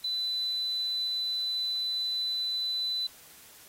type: tone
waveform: sine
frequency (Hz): 4000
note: B7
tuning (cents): +21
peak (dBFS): -28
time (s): 0.04-3.07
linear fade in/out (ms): 5
effects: white hiss -53 dBFS RMS until 3.68 s + AAC 48 kbps